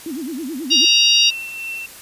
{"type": "tone with vibrato", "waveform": "sine", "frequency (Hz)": 288.9, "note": "D4", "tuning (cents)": -28, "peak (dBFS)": -24, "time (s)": [0.06, 0.85], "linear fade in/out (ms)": 2, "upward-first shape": "sine", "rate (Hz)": 9.3, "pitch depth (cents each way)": 280}
{"type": "harmonic tone", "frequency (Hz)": 940, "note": "A#5", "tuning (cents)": 14, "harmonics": [3, 4, 5, 6], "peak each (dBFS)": [-14, -16, -18, -20], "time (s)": [0.7, 1.31], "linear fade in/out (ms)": 20}
{"type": "tone with tremolo", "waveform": "sine", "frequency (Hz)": 2694, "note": "E7", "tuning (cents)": 37, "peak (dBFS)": -24, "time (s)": [0.84, 1.86], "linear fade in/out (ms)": 2, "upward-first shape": "triangle", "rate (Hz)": 2.6, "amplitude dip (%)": 45}
{"effects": ["white hiss -39 dBFS RMS until 2.01 s", "resampled to 32000 Hz"]}